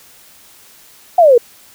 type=exponential sweep; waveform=sine; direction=down; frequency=740 to 455.5 Hz; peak=-4 dBFS; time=1.18-1.38 s; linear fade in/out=5 ms; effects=white hiss -44 dBFS RMS until 1.74 s